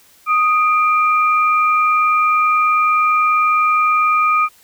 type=tone pair together; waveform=sine; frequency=1244.5 / 2374 Hz; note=D#6 / D7; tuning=0 / +18 cents; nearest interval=major seventh; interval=1118 cents; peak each=-12 / -19 dBFS; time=0.26-4.49 s; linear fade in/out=50 ms; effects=white hiss -50 dBFS RMS until 4.63 s